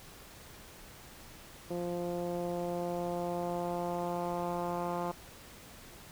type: tone with low-pass filter sweep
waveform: 10% pulse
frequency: 174.61 Hz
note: F3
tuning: in tune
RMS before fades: -35 dBFS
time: 1.7-5.12 s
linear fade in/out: 10 ms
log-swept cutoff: 480 to 1100 Hz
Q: 1.5
effects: pink hiss -52 dBFS RMS until 6.11 s